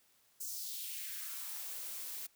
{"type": "noise with high-pass filter sweep", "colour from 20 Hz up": "blue", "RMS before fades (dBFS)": -43, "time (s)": [0.4, 2.27], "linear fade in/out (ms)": 10, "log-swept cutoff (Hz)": [7000, 200], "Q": 2.1, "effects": ["white hiss -70 dBFS RMS until 2.35 s"]}